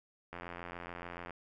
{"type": "click train", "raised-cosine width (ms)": 0.5, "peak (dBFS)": -28, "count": 86, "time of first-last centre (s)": [0.33, 1.307], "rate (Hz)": 87, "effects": []}